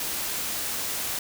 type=noise; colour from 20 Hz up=white; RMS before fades=-30 dBFS; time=0-1.19 s; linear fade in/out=2 ms; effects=none